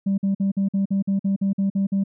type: tone bursts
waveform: sine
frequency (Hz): 196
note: G3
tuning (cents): 0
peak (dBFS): -16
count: 12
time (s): 0.06-2.039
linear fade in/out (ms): 10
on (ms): 120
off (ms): 49
effects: tanh soft clip ceiling -16 dBFS